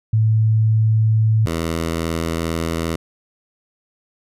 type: tone pair in turn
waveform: sine / 10% pulse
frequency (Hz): 110 / 82.41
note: A2 / E2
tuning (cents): 0 / 0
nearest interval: perfect fourth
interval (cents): 500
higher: first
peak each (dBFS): -12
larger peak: neither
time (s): 0.13-1.46 / 1.46-2.96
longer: second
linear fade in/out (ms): 5
effects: resampled to 32000 Hz